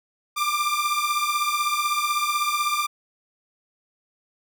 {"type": "beating tone pair", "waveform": "sawtooth", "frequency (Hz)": [1181, 1197], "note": ["D6", "D6"], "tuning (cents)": [9, 33], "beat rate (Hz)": 16, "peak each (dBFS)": -21, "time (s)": [0.36, 2.87], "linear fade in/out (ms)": 20, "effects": []}